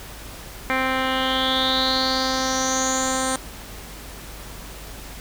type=tone with low-pass filter sweep; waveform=10% pulse; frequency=261.6 Hz; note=C4; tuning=in tune; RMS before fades=-22 dBFS; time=0.7-3.36 s; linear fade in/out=0 ms; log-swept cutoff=2300 to 8500 Hz; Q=7.5; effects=added 50 Hz sine -40 dBFS peak until 5.2 s + pink hiss -39 dBFS RMS until 5.2 s